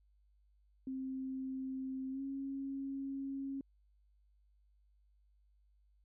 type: tone with pitch glide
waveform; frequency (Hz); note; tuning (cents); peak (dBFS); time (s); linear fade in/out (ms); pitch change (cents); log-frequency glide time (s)
sine; 263.4 to 272.8; C4 to C#4; +12 to -28; -38; 0.87-3.61; 2; +60; 2.11-2.21
effects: added 50 Hz sine -67 dBFS peak until 6.04 s